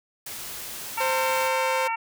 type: noise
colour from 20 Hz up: white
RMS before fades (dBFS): -36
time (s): 0.26-1.48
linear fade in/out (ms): 5
type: harmonic tone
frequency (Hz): 454.4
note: A#4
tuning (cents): -44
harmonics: 2 / 3 / 4 / 5 / 6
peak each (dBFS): -26 / -34 / -39 / -32 / -36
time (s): 0.97-1.96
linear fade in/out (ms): 10
type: tone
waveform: sawtooth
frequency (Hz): 523.3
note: C5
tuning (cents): 0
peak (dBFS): -21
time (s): 1-1.88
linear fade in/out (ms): 10
effects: none